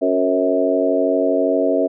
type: harmonic tone with a mistuned harmonic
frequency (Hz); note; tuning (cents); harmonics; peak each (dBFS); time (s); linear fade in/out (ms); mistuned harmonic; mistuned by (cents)
92.5; F#2; 0; 3 / 4 / 5 / 6 / 7; -20 / -23 / -21 / -22 / -19; 0.01-1.88; 20; 6; -32
effects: none